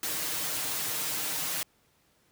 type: noise with comb filter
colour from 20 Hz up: white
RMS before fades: -32 dBFS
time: 0.03-1.63 s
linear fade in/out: 2 ms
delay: 6.5 ms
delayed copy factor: +1
effects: pink hiss -67 dBFS RMS until 2.31 s + high-pass 60 Hz 12 dB/octave